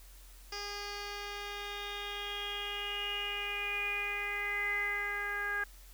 10% pulse tone with low-pass filter sweep, 408.4 Hz, G#4, 29 cents flat, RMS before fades -37 dBFS, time 0.52-5.64 s, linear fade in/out 5 ms, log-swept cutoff 4900 to 1700 Hz, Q 9.4, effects added 44 Hz sine -52 dBFS peak until 5.93 s + white hiss -59 dBFS RMS until 5.93 s

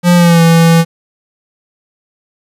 square tone with pitch glide, 175.7 to 166.03 Hz, F3 to E3, +11 to +13 cents, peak -5 dBFS, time 0.03-0.85 s, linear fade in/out 50 ms, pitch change -98 cents, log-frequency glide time 0.15-0.42 s, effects resampled to 32000 Hz + 7-bit

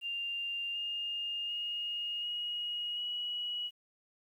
sine tone with pitch steps, 2794 / 2825 / 2856 / 2888 / 2919 Hz, F7 / F7 / F7 / F#7 / F#7, 0 / +19 / +38 / -43 / -24 cents, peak -34 dBFS, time 0.01-3.71 s, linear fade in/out 50 ms, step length 740 ms, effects 11-bit

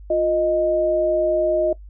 sine tone pair together, 352.3 / 622.3 Hz, F4 / D#5, +15 / 0 cents, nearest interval minor seventh, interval 985 cents, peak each -22 / -17 dBFS, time 0.1-1.73 s, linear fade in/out 5 ms, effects noise-tail reverb RT60 0.1 s tail -19 dB re dry + added 50 Hz sine -37 dBFS peak until 1.89 s

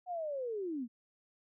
sine linear sweep, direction down, 740 to 220 Hz, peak -35 dBFS, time 0.06-0.88 s, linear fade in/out 50 ms, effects none

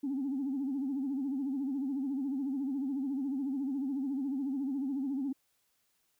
sine tone with vibrato, 271.9 Hz, C#4, 33 cents flat, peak -30 dBFS, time 0.03-5.33 s, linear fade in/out 10 ms, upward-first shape sine, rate 14 Hz, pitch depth 110 cents each way, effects tanh soft clip ceiling -27 dBFS + white hiss -75 dBFS RMS until 6.19 s

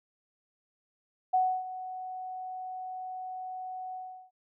sine tone with ADSR envelope, 743 Hz, F#5, 7 cents sharp, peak -21 dBFS, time 1.33-4.31 s, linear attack 13 ms, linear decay 290 ms, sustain -15 dB, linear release 370 ms, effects none

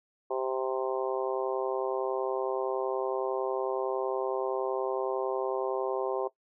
harmonic tone, 130.81 Hz, C3, in tune, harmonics 3 / 4 / 5 / 6 / 7 / 8, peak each -32 / -34 / -36 / -38 / -39 / -40 dBFS, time 0.3-6.28 s, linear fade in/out 10 ms, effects noise-tail reverb RT60 0.1 s tail -17 dB re dry

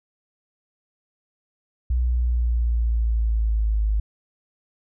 sine linear sweep, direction down, 61.74 to 52.1 Hz, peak -18 dBFS, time 1.9-4 s, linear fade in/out 5 ms, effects none

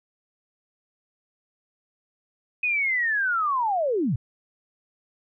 sine linear sweep, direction down, 2525 to 96.1 Hz, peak -21 dBFS, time 2.63-4.16 s, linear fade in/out 5 ms, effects none

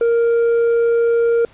sine tone with tanh clipping, 466.2 Hz, A#4, in tune, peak -13 dBFS, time 0.01-1.45 s, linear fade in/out 2 ms, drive 4 dB, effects pink hiss -48 dBFS RMS until 1.53 s + resampled to 8000 Hz

